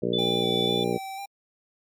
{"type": "harmonic tone", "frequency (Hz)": 59.5, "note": "A#1", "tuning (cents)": 36, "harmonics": [2, 3, 4, 5, 6, 7, 8, 9, 10], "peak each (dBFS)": [-36, -31, -32, -37, -30, -29, -30, -40, -37], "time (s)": [0.02, 0.98], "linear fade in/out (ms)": 10}
{"type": "tone with tremolo", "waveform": "sine", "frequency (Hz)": 3493, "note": "A7", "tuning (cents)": -13, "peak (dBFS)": -25, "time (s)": [0.13, 0.84], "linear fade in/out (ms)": 5, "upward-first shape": "sine", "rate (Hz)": 2.5, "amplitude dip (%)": 25}
{"type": "tone with vibrato", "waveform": "square", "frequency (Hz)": 784, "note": "G5", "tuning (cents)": 0, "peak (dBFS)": -34, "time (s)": [0.18, 1.26], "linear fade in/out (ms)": 10, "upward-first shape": "square", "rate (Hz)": 2, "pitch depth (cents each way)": 22}
{"effects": ["MP3 96 kbps"]}